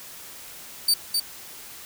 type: tone with echo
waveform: sawtooth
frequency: 4607 Hz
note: D8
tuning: 34 cents flat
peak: -14 dBFS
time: 0.88-0.94 s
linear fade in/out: 5 ms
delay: 260 ms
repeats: 1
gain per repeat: -4 dB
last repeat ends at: 1.2 s
effects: white hiss -42 dBFS RMS until 1.85 s